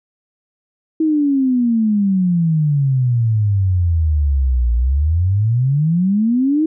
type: exponential two-way sweep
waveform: sine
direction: down then up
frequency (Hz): 322.2 to 57.6 to 322.2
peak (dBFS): -12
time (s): 1-6.66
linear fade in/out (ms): 5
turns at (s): 4.74
effects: none